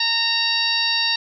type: harmonic tone with a mistuned harmonic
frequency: 920 Hz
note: A#5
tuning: 23 cents flat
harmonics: 1 / 2 / 3 / 4 / 5 / 6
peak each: -30 / -26 / -25 / -23 / -22 / -28 dBFS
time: 0-1.16 s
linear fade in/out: 5 ms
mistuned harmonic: 4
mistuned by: +56 cents
effects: none